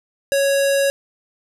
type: tone with low-pass filter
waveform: square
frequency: 554.4 Hz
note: C#5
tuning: in tune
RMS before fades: -17 dBFS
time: 0.32-0.9 s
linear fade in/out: 0 ms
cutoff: 11000 Hz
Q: 1.6
effects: none